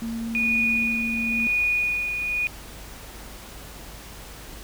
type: tone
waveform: sine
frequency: 229.1 Hz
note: A#3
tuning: 30 cents flat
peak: -27 dBFS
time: 0.02-1.47 s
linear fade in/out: 0 ms
type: tone with tremolo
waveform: sine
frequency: 2460 Hz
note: D#7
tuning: 20 cents flat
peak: -19 dBFS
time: 0.35-2.47 s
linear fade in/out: 0 ms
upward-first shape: sine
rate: 0.97 Hz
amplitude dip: 50%
effects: added 50 Hz sine -43 dBFS peak until 4.63 s + pink hiss -42 dBFS RMS until 4.63 s